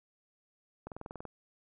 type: click train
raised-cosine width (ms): 1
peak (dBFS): -28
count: 9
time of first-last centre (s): 0.87-1.253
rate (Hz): 20.9
effects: none